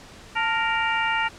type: harmonic tone with a mistuned harmonic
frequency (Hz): 466.2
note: A#4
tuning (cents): 0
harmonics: 2 / 3 / 4 / 5 / 6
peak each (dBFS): -25 / -27 / -28 / -29 / -30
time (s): 0.35-1.29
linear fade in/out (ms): 20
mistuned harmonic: 2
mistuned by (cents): -79
effects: pink hiss -45 dBFS RMS until 1.38 s + low-pass 7000 Hz 12 dB/octave